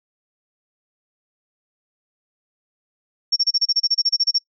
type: tone bursts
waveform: sine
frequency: 5490 Hz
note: F8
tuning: 31 cents flat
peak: -14 dBFS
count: 15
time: 3.32-4.385 s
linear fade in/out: 10 ms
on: 43 ms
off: 30 ms
effects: noise-tail reverb RT60 0.1 s tail -26 dB re dry